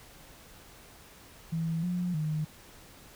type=tone with pitch steps; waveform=sine; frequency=163.8 / 178.1 / 154.2 Hz; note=E3 / F3 / D#3; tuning=-11 / +34 / -15 cents; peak=-28 dBFS; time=1.52-2.45 s; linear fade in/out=10 ms; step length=310 ms; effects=pink hiss -53 dBFS RMS until 3.15 s